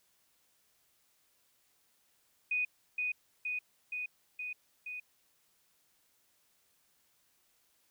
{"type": "tone with echo", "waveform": "sine", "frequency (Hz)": 2484, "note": "D#7", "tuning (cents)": -3, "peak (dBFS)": -29, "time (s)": [2.51, 2.65], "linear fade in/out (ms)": 5, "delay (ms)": 470, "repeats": 5, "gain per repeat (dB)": -2, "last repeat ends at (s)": 5, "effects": ["white hiss -72 dBFS RMS until 7.9 s"]}